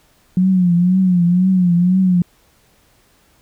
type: tone with vibrato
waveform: sine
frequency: 180.5 Hz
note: F#3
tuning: 43 cents flat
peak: -10 dBFS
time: 0.37-2.22 s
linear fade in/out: 2 ms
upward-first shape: triangle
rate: 2 Hz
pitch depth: 96 cents each way
effects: pink hiss -55 dBFS RMS until 3.41 s